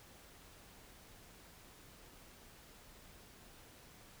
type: silence
effects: pink hiss -59 dBFS RMS until 4.2 s